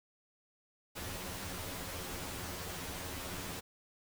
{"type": "noise with comb filter", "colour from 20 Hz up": "pink", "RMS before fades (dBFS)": -42, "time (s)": [0.95, 3.61], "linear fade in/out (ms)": 20, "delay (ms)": 11, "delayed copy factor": 0.85, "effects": []}